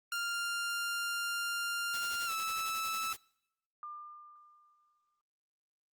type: tone with pitch glide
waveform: sawtooth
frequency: 1396.9 to 1310.9 Hz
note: F6 to E6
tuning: 0 to -10 cents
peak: -30 dBFS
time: 0.12-3.13 s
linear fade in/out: 2 ms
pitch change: -110 cents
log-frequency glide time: 2.26-2.31 s
type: noise with tremolo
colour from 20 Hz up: white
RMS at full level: -44 dBFS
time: 1.93-3.17 s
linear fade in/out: 10 ms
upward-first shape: sine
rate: 11 Hz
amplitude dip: 65%
type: tone with exponential decay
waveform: sine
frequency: 1199 Hz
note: D6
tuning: 36 cents sharp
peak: -40 dBFS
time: 3.83-5.21 s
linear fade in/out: 1 ms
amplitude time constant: 300 ms
effects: noise-tail reverb RT60 0.9 s tail -26 dB re dry + Opus 32 kbps